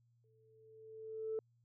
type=tone with exponential growth; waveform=sine; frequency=440 Hz; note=A4; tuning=in tune; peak=-34 dBFS; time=0.24-1.39 s; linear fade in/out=1 ms; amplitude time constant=250 ms; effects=tanh soft clip ceiling -31 dBFS + added 118 Hz sine -70 dBFS peak until 1.64 s